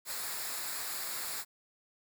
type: noise with comb filter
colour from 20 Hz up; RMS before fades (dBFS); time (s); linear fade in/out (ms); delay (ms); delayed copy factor
white; -38; 0.05-1.45; 50; 0.33; -0.6
effects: none